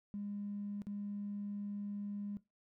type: tone with dropouts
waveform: triangle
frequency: 203.8 Hz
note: G#3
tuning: 32 cents flat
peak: -35 dBFS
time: 0.14-2.37 s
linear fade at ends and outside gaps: 0 ms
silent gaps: 0.819-0.869 s
effects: noise-tail reverb RT60 0.2 s tail -21 dB re dry + tanh soft clip ceiling -37 dBFS

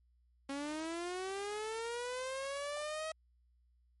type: linear sweep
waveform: sawtooth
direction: up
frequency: 272.3 to 640 Hz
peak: -34 dBFS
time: 0.49-3.12 s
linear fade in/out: 5 ms
effects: added 60 Hz sine -67 dBFS peak until 4 s + MP3 48 kbps

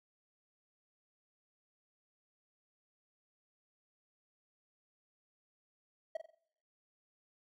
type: tone with echo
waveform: triangle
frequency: 642 Hz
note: E5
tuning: 46 cents flat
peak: -32 dBFS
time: 6.15-6.17 s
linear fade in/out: 5 ms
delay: 45 ms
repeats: 4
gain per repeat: -8 dB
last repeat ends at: 6.35 s
effects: noise-tail reverb RT60 0.9 s tail -26 dB re dry

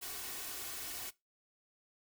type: noise with comb filter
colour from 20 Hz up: white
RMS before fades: -43 dBFS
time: 0.01-1.11 s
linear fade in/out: 20 ms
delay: 2.7 ms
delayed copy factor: +0.55
effects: noise-tail reverb RT60 0.2 s tail -20 dB re dry

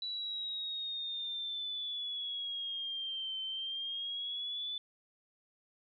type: exponential two-way sweep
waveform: sine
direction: down then up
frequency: 3951 to 3087 to 3502 Hz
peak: -36 dBFS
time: 0.02-4.78 s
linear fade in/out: 2 ms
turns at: 3.41 s
effects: none

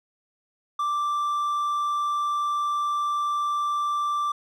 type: tone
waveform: triangle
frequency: 1174.7 Hz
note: D6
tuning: in tune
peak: -21 dBFS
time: 0.79-4.32 s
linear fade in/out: 5 ms
effects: none

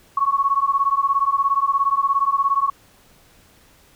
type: beating tone pair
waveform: sine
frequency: 1100 / 1117 Hz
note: C#6 / C#6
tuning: -14 / +13 cents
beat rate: 17 Hz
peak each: -19 / -19 dBFS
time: 0.17-2.7 s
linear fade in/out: 5 ms
effects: pink hiss -53 dBFS RMS until 3.95 s

